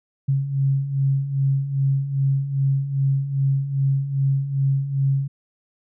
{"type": "beating tone pair", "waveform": "sine", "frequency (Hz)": [135.1, 137.6], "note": ["C#3", "C#3"], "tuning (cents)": [-44, -12], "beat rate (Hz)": 2.5, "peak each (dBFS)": [-25, -19], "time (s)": [0.28, 5.28], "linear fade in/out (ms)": 10, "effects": []}